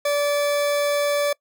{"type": "tone", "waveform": "40% pulse", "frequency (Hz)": 579, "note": "D5", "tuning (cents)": -25, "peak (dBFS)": -18, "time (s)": [0.05, 1.33], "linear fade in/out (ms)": 5, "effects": ["noise-tail reverb RT60 0.1 s tail -24 dB re dry"]}